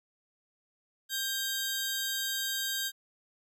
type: tone pair together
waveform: 15% pulse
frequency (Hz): 1585 / 3770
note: G6 / A#7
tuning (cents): +19 / +19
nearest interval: octave + minor third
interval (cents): 1500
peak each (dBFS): -27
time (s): 1.09-2.92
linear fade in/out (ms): 50
effects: none